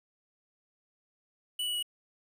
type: tone with pitch steps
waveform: square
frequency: 2960 / 2940 / 2919 Hz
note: F#7 / F#7 / F#7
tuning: 0 / -12 / -24 cents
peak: -31 dBFS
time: 1.59-1.827 s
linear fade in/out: 5 ms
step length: 79 ms
effects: 10-bit